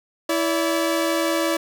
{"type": "tone pair together", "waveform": "sawtooth", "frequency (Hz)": [329.6, 573.9], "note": ["E4", "D5"], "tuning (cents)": [0, -40], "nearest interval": "minor seventh", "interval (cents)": 960, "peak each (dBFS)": [-18, -19], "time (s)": [0.29, 1.57], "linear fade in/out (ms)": 5, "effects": []}